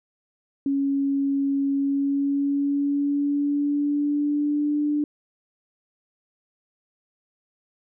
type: tone with pitch glide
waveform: sine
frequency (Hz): 277.2 to 295.4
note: C#4 to D4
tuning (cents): 0 to +10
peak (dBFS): -20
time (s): 0.66-5.04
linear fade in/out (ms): 2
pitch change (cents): +110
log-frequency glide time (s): 1.73-4.8
effects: none